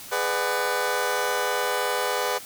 20% pulse chord, G# half-diminished seventh, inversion none, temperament just, 415.3 / 498.4 / 598 / 747.5 Hz, G#4 / B4 / D5 / F#5, 0 / +16 / +31 / +17 cents, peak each -25 / -22 / -26 / -26 dBFS, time 0.11-2.39 s, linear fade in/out 20 ms, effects white hiss -41 dBFS RMS until 2.45 s

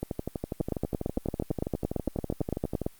two click trains, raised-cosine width 2 ms, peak -17 / -14 dBFS, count 35 / 21, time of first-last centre 0.03-2.817 / 0.61-2.865 s, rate 12.2 / 8.87 Hz, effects white hiss -58 dBFS RMS until 2.99 s + Opus 32 kbps

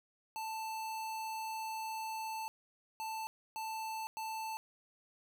square tone bursts at uneven times, 883 Hz, A5, 6 cents sharp, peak -39 dBFS, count 4, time 0.36-2.48 / 3-3.27 / 3.56-4.07 / 4.17-4.57 s, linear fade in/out 0 ms, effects none

